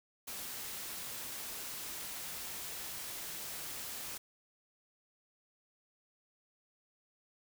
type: noise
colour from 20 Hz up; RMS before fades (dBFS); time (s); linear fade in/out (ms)
white; -43; 0.27-4.18; 10
effects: none